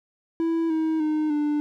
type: tone with pitch steps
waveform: triangle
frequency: 329.6 / 318.2 / 307.2 / 296.5 Hz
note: E4 / D#4 / D#4 / D4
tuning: 0 / +39 / -22 / +17 cents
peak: -19 dBFS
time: 0.4-1.6 s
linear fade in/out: 0 ms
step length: 300 ms
effects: none